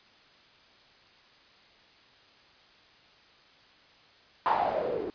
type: noise with low-pass filter sweep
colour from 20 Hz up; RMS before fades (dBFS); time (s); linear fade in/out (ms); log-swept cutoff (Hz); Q
blue; -29; 4.46-5.1; 0; 990 to 360; 7.1
effects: white hiss -58 dBFS RMS until 5.14 s + resampled to 11025 Hz